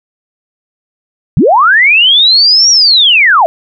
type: linear two-way sweep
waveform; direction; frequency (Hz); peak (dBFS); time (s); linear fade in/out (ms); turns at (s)
sine; up then down; 104.4 to 5730 to 603; -3; 1.37-3.46; 0; 2.7
effects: none